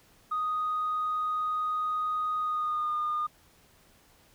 sine tone with pitch glide, 1244.5 to 1217.5 Hz, D#6 to D#6, 0 to -38 cents, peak -26 dBFS, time 0.31-3.27 s, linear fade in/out 10 ms, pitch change -38 cents, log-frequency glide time 2.39-2.94 s, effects tanh soft clip ceiling -23 dBFS + pink hiss -61 dBFS RMS until 4.34 s

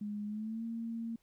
sine tone with pitch glide, 207.7 to 229.1 Hz, G#3 to A#3, 0 to -30 cents, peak -36 dBFS, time 0.01-1.16 s, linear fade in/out 5 ms, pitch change +170 cents, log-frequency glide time 0.26-0.64 s, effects pink hiss -75 dBFS RMS until 1.22 s

